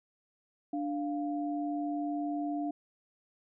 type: tone pair together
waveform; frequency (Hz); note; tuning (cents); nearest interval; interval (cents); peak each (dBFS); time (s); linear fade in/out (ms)
sine; 293.7 / 698.5; D4 / F5; 0 / 0; octave + minor third; 1500; -32 / -37; 0.73-2.71; 5
effects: none